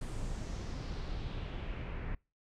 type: noise with low-pass filter sweep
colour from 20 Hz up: brown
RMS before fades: -39 dBFS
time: 0.01-2.15 s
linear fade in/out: 5 ms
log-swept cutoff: 9400 to 2000 Hz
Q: 2.2
effects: noise-tail reverb RT60 0.3 s tail -26 dB re dry